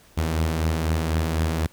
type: beating tone pair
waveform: sawtooth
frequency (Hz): 79.6 / 83.6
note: D#2 / E2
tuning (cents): +40 / +25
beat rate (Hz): 4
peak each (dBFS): -18 / -25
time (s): 0.17-1.67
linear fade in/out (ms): 10
effects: pink hiss -54 dBFS RMS until 1.72 s